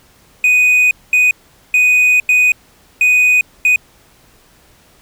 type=tone bursts at uneven times; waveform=triangle; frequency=2489 Hz; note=D#7; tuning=in tune; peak=-6 dBFS; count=6; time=0.44-0.91 / 1.13-1.31 / 1.74-2.2 / 2.29-2.52 / 3.01-3.41 / 3.65-3.76 s; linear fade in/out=2 ms; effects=pink hiss -49 dBFS RMS until 5.01 s